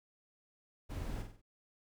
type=noise with echo; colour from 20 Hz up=brown; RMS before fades=-41 dBFS; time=0.89-1.23 s; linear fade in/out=20 ms; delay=47 ms; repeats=4; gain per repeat=-6 dB; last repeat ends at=1.418 s; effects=none